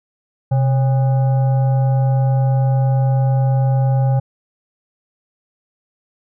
sine tone with frequency modulation, 130 Hz, C3, 11 cents flat, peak -12 dBFS, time 0.51-4.2 s, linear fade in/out 10 ms, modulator 677 Hz, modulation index 0.38, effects none

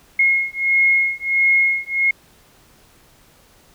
sine beating tone pair, 2157 / 2158.5 Hz, C#7 / C#7, -48 / -47 cents, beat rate 1.5 Hz, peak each -17 dBFS, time 0.19-2.11 s, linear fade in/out 5 ms, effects pink hiss -52 dBFS RMS until 3.74 s

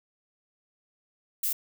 violet noise, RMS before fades -28 dBFS, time 1.43-1.53 s, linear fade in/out 5 ms, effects none

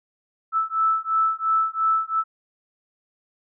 sine beating tone pair, 1313 / 1315.9 Hz, E6 / E6, -7 / -3 cents, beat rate 2.9 Hz, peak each -22 dBFS, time 0.52-2.24 s, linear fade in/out 50 ms, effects none

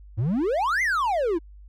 triangle exponential two-way sweep, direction up then down, 98.3 to 2142 to 308.9 Hz, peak -19 dBFS, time 0.17-1.39 s, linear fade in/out 20 ms, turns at 0.82 s, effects added 50 Hz sine -43 dBFS peak until 1.68 s

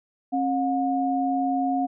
sine tone pair together, 269.8 / 720.3 Hz, C#4 / F#5, -47 / -47 cents, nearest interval octave + perfect fourth, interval 1700 cents, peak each -24 dBFS, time 0.32-1.87 s, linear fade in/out 20 ms, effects none

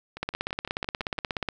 two click trains, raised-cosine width 0.3 ms, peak -22 / -12 dBFS, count 7 / 22, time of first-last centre 0.17-1.182 / 0.23-1.487 s, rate 5.93 / 16.7 Hz, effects none

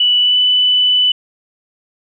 sine tone with pitch glide, 2960 to 2989 Hz, F#7 to F#7, 0 to +17 cents, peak -9 dBFS, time 0-1.12 s, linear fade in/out 5 ms, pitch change +17 cents, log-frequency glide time 0.19-0.38 s, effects none

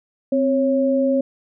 sine tone pair together, 261.6 / 549.7 Hz, C4 / C#5, 0 / -15 cents, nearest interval octave + minor second, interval 1285 cents, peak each -18 dBFS, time 0.32-1.21 s, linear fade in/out 5 ms, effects none

